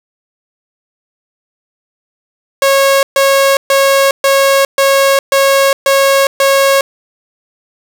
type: tone bursts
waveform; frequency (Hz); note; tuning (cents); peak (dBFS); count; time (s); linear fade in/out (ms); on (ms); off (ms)
sawtooth; 548; C#5; -20; -3; 8; 2.62-6.81; 2; 410; 130
effects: 7-bit